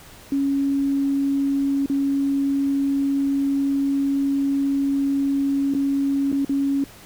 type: tone with dropouts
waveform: sine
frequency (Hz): 277.2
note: C#4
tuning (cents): 0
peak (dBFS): -18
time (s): 0.32-6.84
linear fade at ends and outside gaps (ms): 2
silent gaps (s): 1.86-1.898 / 5.739-5.748 / 6.318-6.326 / 6.448-6.494
effects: pink hiss -45 dBFS RMS until 7.05 s